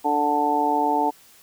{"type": "harmonic tone", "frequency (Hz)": 147.1, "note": "D3", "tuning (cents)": 3, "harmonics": [2, 3, 4, 5, 6], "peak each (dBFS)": [-26, -28, -33, -24, -21], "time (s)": [0.04, 1.11], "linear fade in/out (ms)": 20, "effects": ["white hiss -52 dBFS RMS until 1.42 s"]}